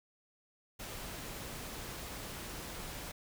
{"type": "noise", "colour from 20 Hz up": "pink", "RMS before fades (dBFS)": -44, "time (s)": [0.79, 3.12], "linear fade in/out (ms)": 10, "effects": []}